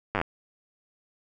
slowing click train, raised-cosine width 0.5 ms, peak -11 dBFS, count 7, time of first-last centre 0.15-0.214 s, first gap 9 ms, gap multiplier 1.07, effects none

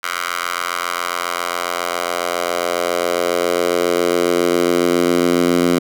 10% pulse tone with high-pass filter sweep, 87.31 Hz, F2, in tune, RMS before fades -18 dBFS, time 0.03-5.79 s, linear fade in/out 10 ms, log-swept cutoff 1400 to 240 Hz, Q 1.8, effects none

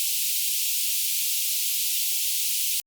white high-pass noise, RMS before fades -25 dBFS, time 0-2.8 s, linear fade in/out 0 ms, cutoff 2500 Hz, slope 48 dB/octave, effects Opus 48 kbps

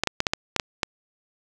clicks, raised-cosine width 0.2 ms, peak -4 dBFS, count 8, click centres 0.036 / 0.073 / 0.204 / 0.268 / 0.335 / 0.563 / 0.598 / 0.832 s, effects none

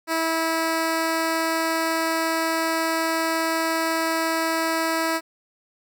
10% pulse tone, 325.5 Hz, E4, 22 cents flat, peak -13 dBFS, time 0.07-5.21 s, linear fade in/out 50 ms, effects none

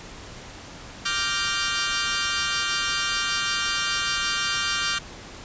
15% pulse chord, G minor seventh, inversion second, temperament equal, 1174.7 / 1396.9 / 1568 / 1864.7 Hz, D6 / F6 / G6 / Bb6, 0 / 0 / 0 / 0 cents, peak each -23 / -21 / -21 / -26 dBFS, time 1.05-4.99 s, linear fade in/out 10 ms, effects pink hiss -41 dBFS RMS until 5.44 s + resampled to 16000 Hz

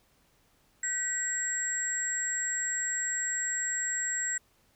sine tone cluster, 1533 / 1929 / 7620 Hz, G6 / B6 / A#8, -39 / -41 / +37 cents, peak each -39 / -35 / -30 dBFS, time 0.83-4.38 s, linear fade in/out 5 ms, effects pink hiss -67 dBFS RMS until 4.75 s

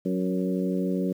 harmonic tone with a mistuned harmonic, 92.5 Hz, F#2, in tune, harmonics 2 / 3 / 4 / 5 / 6, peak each -26 / -30 / -32 / -34 / -36 dBFS, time 0.05-1.13 s, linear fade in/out 10 ms, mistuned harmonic 5, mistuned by +21 cents, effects 9-bit

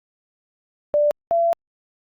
sine tone pair in turn, 590 / 676.4 Hz, D5 / E5, +8 / +44 cents, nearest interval major second, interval 236 cents, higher second, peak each -14 / -15 dBFS, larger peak first, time 0.94-1.11 / 1.31-1.53 s, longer second, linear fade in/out 0 ms, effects Opus 48 kbps

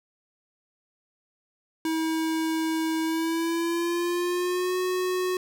square tone with pitch glide, 321.2 to 366.8 Hz, E4 to F#4, -45 to -15 cents, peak -25 dBFS, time 1.85-5.37 s, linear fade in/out 2 ms, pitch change +230 cents, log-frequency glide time 3.03-4.77 s, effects none

